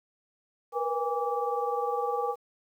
sine tone cluster, 472.8 / 492.5 / 815 / 1159 Hz, A#4 / B4 / G#5 / D6, +24 / -5 / -33 / -23 cents, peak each -32 / -33 / -31 / -34 dBFS, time 0.72-2.36 s, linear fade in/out 50 ms, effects 10-bit

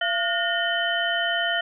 sine tone cluster, 683 / 1437 / 1833 / 3051 Hz, F5 / F6 / A#6 / G7, -39 / +49 / -30 / -48 cents, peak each -27 dBFS, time 0.01-1.61 s, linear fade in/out 5 ms, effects none

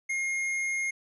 sine tone with hard clipping, 2139 Hz, C7, 38 cents sharp, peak -29 dBFS, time 0.09-0.91 s, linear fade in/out 10 ms, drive 8 dB, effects resampled to 32000 Hz

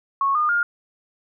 sine tone with pitch steps, 1101 / 1218 / 1414 Hz, C#6 / D#6 / F6, -12 / -37 / +21 cents, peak -17 dBFS, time 0.21-0.63 s, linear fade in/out 2 ms, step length 140 ms, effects none

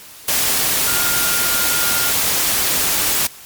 sine tone in noise, 1410 Hz, F6, 16 cents sharp, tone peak -24 dBFS, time 0.87-2.11 s, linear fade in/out 5 ms, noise white, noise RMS -17 dBFS, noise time 0.28-3.27 s, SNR -10 dB, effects white hiss -39 dBFS RMS until 3.45 s + MP3 96 kbps

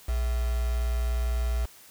sine tone with quantisation, 59.6 Hz, A#1, 39 cents sharp, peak -24 dBFS, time 0.08-1.66 s, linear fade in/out 10 ms, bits 6, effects white hiss -52 dBFS RMS until 1.9 s

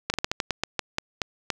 slowing click train, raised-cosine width 0.2 ms, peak -7 dBFS, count 12, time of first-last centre 0.1-1.503 s, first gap 39 ms, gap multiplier 1.22, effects none

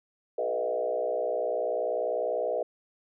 sine tone with frequency modulation, 554.4 Hz, C#5, in tune, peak -26 dBFS, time 0.38-2.63 s, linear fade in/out 5 ms, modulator 60.3 Hz, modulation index 2.2, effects none

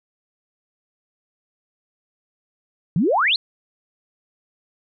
sine exponential sweep, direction up, 146.83 to 4362 Hz, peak -15 dBFS, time 2.96-3.36 s, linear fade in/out 2 ms, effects none

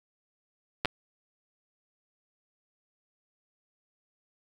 clicks, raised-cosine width 0.3 ms, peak -11 dBFS, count 2, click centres 0.849 / 0.856 s, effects 7-bit

